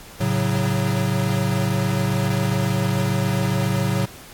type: chord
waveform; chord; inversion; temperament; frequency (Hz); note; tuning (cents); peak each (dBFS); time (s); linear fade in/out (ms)
square; F# minor; first; equal with one note detuned; 110 / 137.08 / 185; A2 / C#3 / F#3; 0 / -19 / 0; -24; 0.2-4.06; 10
effects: pink hiss -42 dBFS RMS until 4.33 s + AAC 64 kbps